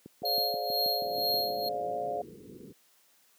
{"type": "click train", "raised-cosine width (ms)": 3, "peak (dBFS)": -28, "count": 11, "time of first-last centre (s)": [0.06, 1.663], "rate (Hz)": 6.24}
{"type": "chord", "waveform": "sine", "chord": "D half-diminished seventh", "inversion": "second", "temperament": "just", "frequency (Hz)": [422.9, 528.6, 587.3, 704.8], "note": ["Ab4", "C5", "D5", "F5"], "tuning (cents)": [31, 18, 0, 16], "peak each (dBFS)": [-39, -38, -37, -33], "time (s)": [0.23, 2.22], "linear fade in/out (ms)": 5}
{"type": "tone with tremolo", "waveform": "square", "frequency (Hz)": 4248, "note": "C8", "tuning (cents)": 25, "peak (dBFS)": -27, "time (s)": [0.25, 1.69], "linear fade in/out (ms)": 5, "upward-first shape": "sine", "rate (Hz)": 2.1, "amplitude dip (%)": 80}
{"type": "low-pass noise", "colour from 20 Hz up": "pink", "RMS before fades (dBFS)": -43, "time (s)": [1.04, 2.73], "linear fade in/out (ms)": 10, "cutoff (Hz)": 480, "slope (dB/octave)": 96}
{"effects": ["white hiss -65 dBFS RMS until 3.38 s", "high-pass 200 Hz 12 dB/octave"]}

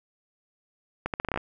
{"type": "accelerating click train", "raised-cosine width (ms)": 0.5, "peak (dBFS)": -13, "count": 9, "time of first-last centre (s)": [1.06, 1.375], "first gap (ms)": 78, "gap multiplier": 0.79, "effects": []}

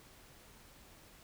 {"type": "silence", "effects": ["pink hiss -59 dBFS RMS until 1.23 s"]}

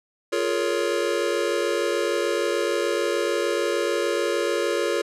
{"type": "chord", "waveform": "square", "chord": "Bb minor seventh", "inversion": "second", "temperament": "just", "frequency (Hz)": [349.6, 419.5, 466.2, 559.4], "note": ["F4", "Ab4", "Bb4", "Db5"], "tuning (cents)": [2, 17, 0, 16], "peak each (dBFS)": -28, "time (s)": [0.32, 5.02], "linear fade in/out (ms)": 10, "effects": ["low-pass 9000 Hz 12 dB/octave"]}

